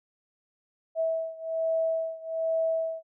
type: beating tone pair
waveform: sine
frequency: 650 / 651.2 Hz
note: E5 / E5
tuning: -24 / -21 cents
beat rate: 1.2 Hz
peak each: -28 / -30 dBFS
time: 0.95-3.03 s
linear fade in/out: 50 ms
effects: none